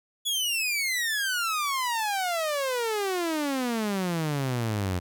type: exponential sweep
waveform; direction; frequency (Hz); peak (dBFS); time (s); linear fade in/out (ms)
sawtooth; down; 3435 to 87.1; -22; 0.25-5; 20
effects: none